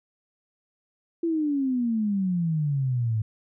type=exponential sweep; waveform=sine; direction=down; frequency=340.9 to 106.5 Hz; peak=-22 dBFS; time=1.23-3.22 s; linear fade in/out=5 ms; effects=none